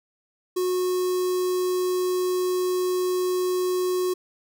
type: tone with notch filter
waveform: square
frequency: 365 Hz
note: F#4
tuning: 24 cents flat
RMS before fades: -24 dBFS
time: 0.56-4.14 s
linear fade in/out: 10 ms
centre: 2100 Hz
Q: 0.58
effects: none